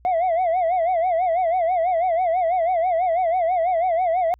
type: tone with vibrato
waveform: sine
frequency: 698 Hz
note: F5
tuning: 1 cent flat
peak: -15 dBFS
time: 0.05-4.34 s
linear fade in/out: 0 ms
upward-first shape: sine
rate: 6.1 Hz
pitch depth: 130 cents each way
effects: tanh soft clip ceiling -16 dBFS + added 60 Hz sine -50 dBFS peak until 4.39 s